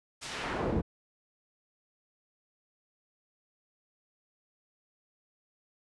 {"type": "noise with band-pass filter sweep", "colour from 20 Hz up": "brown", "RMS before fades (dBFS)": -33, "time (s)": [0.21, 0.82], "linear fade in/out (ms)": 20, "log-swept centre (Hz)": [7400, 230], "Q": 0.76, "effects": ["resampled to 24000 Hz"]}